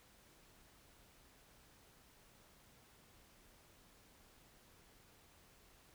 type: silence
effects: pink hiss -66 dBFS RMS until 5.94 s